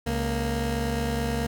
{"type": "tone pair together", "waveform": "20% pulse", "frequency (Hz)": [69.3, 232.8], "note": ["C#2", "A#3"], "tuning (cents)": [0, -2], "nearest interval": "octave + major sixth", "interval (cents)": 2098, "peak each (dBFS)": -23, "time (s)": [0.06, 1.47], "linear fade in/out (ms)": 10, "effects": []}